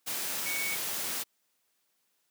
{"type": "tone in noise", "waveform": "sine", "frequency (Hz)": 2234, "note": "C#7", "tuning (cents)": 13, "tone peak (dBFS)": -33, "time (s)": [0.45, 0.76], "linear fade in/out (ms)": 20, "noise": "white", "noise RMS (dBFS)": -34, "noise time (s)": [0.06, 1.24], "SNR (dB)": -2, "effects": ["white hiss -75 dBFS RMS until 2.3 s", "high-pass 150 Hz 12 dB/octave"]}